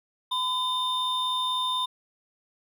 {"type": "tone pair together", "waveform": "triangle", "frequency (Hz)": [1012, 3628], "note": ["B5", "A#7"], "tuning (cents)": [42, -48], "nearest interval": "octave + minor seventh", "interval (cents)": 2210, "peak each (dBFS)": -26, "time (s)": [0.31, 1.86], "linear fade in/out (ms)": 10, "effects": []}